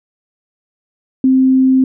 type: tone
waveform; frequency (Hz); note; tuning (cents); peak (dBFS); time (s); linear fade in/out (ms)
sine; 261.6; C4; 0; -7; 1.24-1.84; 2
effects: none